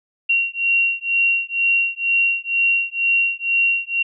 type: beating tone pair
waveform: sine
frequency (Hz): 2748 / 2750.1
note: F7 / F7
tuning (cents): -29 / -27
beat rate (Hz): 2.1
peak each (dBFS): -19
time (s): 0.29-4.03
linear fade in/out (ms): 10
effects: none